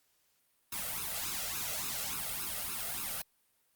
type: noise with flanger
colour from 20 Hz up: white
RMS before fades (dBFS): -37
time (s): 0.72-3.22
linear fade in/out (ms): 5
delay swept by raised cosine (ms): 0.76 to 1.54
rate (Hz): 3.5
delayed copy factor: +0.8
effects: white hiss -73 dBFS RMS until 3.75 s + Opus 48 kbps